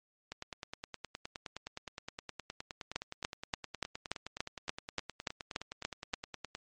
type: two click trains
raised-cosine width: 0.2 ms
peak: -15 / -23 dBFS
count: 12 / 61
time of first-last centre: 2.96-6.139 / 0.32-6.551 s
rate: 3.46 / 9.63 Hz
effects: MP3 48 kbps